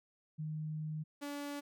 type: tone pair in turn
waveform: sine / sawtooth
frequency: 154.7 / 287.3 Hz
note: D#3 / D4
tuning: -10 / -38 cents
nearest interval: major seventh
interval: 1072 cents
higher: second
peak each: -37 / -36 dBFS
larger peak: second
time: 0.38-1.04 / 1.21-1.61 s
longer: first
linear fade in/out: 20 ms
effects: none